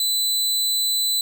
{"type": "tone", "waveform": "sawtooth", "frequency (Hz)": 4000, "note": "B7", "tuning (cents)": 21, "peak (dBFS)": -16, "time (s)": [0, 1.21], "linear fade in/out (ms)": 2, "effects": []}